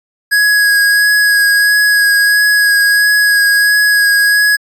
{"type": "tone with vibrato", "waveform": "square", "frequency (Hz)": 1661.2, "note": "G#6", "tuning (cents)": 0, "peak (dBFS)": -8, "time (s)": [0.31, 4.57], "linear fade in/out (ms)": 20, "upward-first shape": "sine", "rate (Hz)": 1.5, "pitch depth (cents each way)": 15, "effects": ["resampled to 32000 Hz"]}